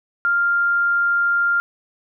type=tone; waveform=sine; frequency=1396.9 Hz; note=F6; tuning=in tune; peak=-15 dBFS; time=0.25-1.6 s; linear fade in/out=0 ms; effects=none